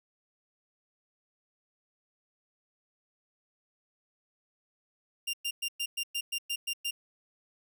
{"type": "tone bursts", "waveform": "sawtooth", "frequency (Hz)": 2794, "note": "F7", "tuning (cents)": 0, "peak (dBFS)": -27, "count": 10, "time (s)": [5.27, 6.91], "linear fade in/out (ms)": 10, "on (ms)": 65, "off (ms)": 110, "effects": []}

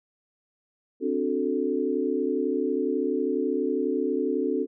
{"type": "chord", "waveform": "sine", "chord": "D dominant seventh", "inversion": "third", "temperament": "equal", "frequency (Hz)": [261.6, 293.7, 370, 440], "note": ["C4", "D4", "F#4", "A4"], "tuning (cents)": [0, 0, 0, 0], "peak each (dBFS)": [-29, -29, -29, -28], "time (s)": [1, 4.67], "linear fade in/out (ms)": 50, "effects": []}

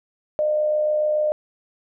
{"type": "tone with amplitude modulation", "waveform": "sine", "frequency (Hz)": 607, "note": "D#5", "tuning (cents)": -43, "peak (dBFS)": -16, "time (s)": [0.39, 1.32], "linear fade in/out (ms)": 0, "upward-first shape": "sine", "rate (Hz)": 67, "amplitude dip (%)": 35, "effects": []}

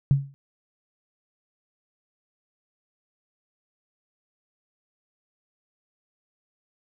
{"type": "tone with exponential decay", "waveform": "sine", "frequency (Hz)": 138.59, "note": "C#3", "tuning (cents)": 0, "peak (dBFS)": -12, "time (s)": [0.11, 0.34], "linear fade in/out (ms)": 0, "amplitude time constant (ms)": 50, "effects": []}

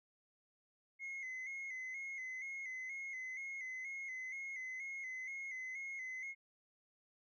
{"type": "tone with vibrato", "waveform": "sine", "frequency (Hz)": 2098, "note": "C7", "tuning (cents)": 4, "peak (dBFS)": -40, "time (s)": [0.99, 6.35], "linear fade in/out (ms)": 50, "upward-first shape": "square", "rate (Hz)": 2.1, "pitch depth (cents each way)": 50, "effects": ["tanh soft clip ceiling -41 dBFS"]}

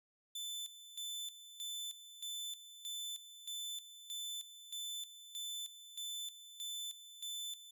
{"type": "tone with tremolo", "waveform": "sawtooth", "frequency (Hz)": 3520, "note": "A7", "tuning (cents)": 0, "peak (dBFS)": -38, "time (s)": [0.35, 7.71], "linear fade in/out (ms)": 5, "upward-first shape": "square", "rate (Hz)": 1.6, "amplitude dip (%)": 75, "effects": []}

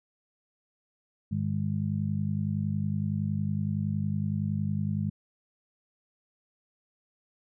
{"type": "harmonic tone", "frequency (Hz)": 50.8, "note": "G#1", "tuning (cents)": -38, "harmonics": [2, 3, 4], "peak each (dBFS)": [-31, -31, -31], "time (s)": [1.31, 5.1], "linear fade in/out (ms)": 10, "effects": []}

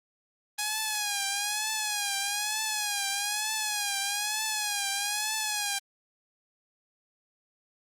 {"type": "tone with vibrato", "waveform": "5% pulse", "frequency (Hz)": 830.6, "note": "G#5", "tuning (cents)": 0, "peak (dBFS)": -16, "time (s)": [0.58, 5.79], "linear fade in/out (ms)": 10, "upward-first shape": "triangle", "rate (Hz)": 1.1, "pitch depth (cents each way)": 93, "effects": ["Opus 24 kbps"]}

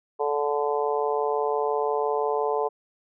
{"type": "harmonic tone", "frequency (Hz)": 145.8, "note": "D3", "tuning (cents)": -12, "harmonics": [3, 4, 5, 6, 7], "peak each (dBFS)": [-25, -31, -30, -30, -32], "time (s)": [0.19, 2.69], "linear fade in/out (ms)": 20, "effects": []}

